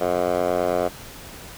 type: tone with band-pass filter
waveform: 10% pulse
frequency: 89.2 Hz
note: F2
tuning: 37 cents sharp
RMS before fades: -22 dBFS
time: 0-0.89 s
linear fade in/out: 20 ms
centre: 680 Hz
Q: 2.9
effects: pink hiss -40 dBFS RMS until 1.57 s